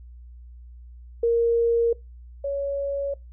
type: tone pair in turn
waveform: sine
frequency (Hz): 466.2 / 559.5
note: A#4 / C#5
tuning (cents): 0 / +16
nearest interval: minor third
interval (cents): 316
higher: second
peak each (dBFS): -17 / -24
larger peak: first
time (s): 1.23-1.93 / 2.44-3.14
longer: neither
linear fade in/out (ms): 5
effects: noise-tail reverb RT60 0.2 s tail -22 dB re dry + added 60 Hz sine -41 dBFS peak until 3.32 s